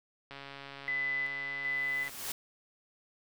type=click train; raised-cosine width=0.3 ms; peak=-29 dBFS; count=249; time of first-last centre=0.31-2.094 s; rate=139 Hz
type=tone with tremolo; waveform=sine; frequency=2004 Hz; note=B6; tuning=25 cents sharp; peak=-30 dBFS; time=0.88-2.08 s; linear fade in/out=0 ms; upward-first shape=square; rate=1.3 Hz; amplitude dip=45%
type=noise with exponential growth; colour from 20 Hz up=white; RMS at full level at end=-35 dBFS; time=1.63-2.32 s; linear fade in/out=2 ms; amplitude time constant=150 ms
effects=none